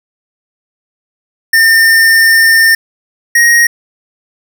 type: tone pair in turn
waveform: square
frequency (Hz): 1809 / 1876.9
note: A6 / A#6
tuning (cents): +48 / +11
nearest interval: minor second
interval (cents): 63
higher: second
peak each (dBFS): -5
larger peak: neither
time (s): 1.53-2.75 / 3.35-3.67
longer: first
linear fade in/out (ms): 5
effects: none